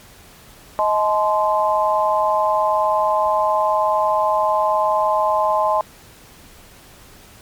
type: tone cluster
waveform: sine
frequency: 629 / 858 / 1039 Hz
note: D#5 / A5 / C6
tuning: +19 / -44 / -12 cents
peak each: -19 dBFS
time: 0.79-5.81 s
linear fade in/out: 0 ms
effects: pink hiss -45 dBFS RMS until 7.41 s + MP3 96 kbps